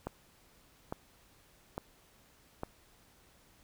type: click train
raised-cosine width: 1 ms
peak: -22 dBFS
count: 4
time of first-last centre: 0.07-2.634 s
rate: 1.17 Hz
effects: pink hiss -64 dBFS RMS until 3.63 s